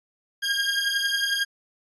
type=beating tone pair; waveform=20% pulse; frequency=1615 / 1626 Hz; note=G#6 / G#6; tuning=-49 / -37 cents; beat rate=11 Hz; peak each=-20 / -22 dBFS; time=0.42-1.45 s; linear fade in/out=20 ms; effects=resampled to 24000 Hz